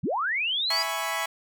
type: linear sweep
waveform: sine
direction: up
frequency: 98 to 4978 Hz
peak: -24 dBFS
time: 0.03-0.83 s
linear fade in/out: 10 ms
type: chord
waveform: 20% pulse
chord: C# minor seventh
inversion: first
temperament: equal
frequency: 659.3 / 830.6 / 987.8 / 1108.7 Hz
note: E5 / G#5 / B5 / C#6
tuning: 0 / 0 / 0 / 0 cents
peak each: -28 dBFS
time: 0.7-1.26 s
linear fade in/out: 5 ms
effects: none